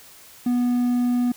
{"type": "tone", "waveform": "triangle", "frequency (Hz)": 244.7, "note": "B3", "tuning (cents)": -16, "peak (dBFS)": -16, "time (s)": [0.46, 1.32], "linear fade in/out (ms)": 5, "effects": ["white hiss -47 dBFS RMS until 1.36 s"]}